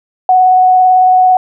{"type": "tone with vibrato", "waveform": "sine", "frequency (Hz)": 740, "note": "F#5", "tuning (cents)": 0, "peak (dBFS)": -4, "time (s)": [0.29, 1.37], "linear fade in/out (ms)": 2, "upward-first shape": "square", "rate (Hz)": 18, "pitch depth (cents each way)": 9, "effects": []}